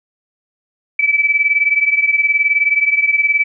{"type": "beating tone pair", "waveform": "sine", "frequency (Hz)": [2300, 2319], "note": ["D7", "D7"], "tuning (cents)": [-37, -22], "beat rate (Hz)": 19, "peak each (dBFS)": [-13, -16], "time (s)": [0.99, 3.44], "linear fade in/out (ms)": 5, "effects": []}